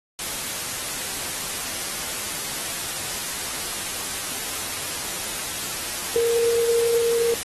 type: tone in noise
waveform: sine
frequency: 466.2 Hz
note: A#4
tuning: in tune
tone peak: -18 dBFS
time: 6.16-7.34 s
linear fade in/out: 0 ms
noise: white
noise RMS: -29 dBFS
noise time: 0.19-7.43 s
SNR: +8 dB
effects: AAC 32 kbps